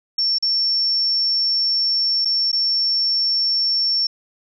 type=tone with dropouts; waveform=sine; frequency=5440 Hz; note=F8; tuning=46 cents flat; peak=-16 dBFS; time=0.18-4.07 s; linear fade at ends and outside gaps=5 ms; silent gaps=0.385-0.425 / 2.249-2.254 / 2.517-2.528 s; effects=none